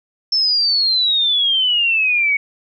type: exponential sweep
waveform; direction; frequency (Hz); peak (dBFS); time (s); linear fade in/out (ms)
sine; down; 5350 to 2217; -13; 0.32-2.37; 5
effects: none